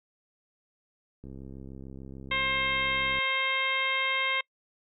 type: click train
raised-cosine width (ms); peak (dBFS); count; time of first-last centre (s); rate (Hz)
3; -31; 131; 1.24-3.186; 66.8
type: harmonic tone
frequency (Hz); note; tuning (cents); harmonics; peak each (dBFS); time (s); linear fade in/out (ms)
531; C5; +25; 1 / 2 / 3 / 4 / 5 / 6 / 7; -39 / -33 / -37 / -28 / -36 / -34 / -37; 2.31-4.41; 5
effects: noise-tail reverb RT60 0.1 s tail -26 dB re dry